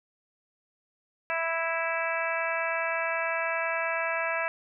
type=harmonic tone; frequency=329.6 Hz; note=E4; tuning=in tune; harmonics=2 / 3 / 4 / 5 / 6 / 7 / 8; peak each=-32 / -35 / -35 / -33 / -37 / -35 / -36 dBFS; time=1.3-4.48 s; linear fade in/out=0 ms; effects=none